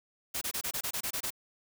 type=noise bursts; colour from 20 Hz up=white; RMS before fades=-34 dBFS; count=10; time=0.34-1.305 s; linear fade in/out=10 ms; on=74 ms; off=25 ms; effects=none